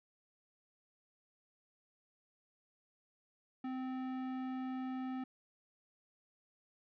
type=tone with tanh clipping; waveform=sine; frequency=258.8 Hz; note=C4; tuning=19 cents flat; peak=-40 dBFS; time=3.64-5.24 s; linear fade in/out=5 ms; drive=16 dB; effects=none